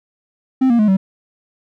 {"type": "tone with pitch steps", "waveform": "triangle", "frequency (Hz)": [261.4, 235.6, 212.3, 191.36], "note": ["C4", "A#3", "G#3", "G3"], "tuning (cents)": [-1, 19, 38, -41], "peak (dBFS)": -8, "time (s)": [0.61, 0.97], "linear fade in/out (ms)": 10, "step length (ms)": 90, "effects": []}